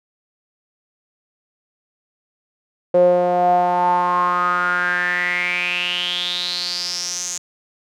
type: tone with band-pass filter sweep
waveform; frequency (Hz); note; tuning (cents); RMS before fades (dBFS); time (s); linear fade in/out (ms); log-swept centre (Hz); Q
sawtooth; 177.8; F3; +31; -19; 2.94-7.38; 5; 510 to 6800; 8.1
effects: none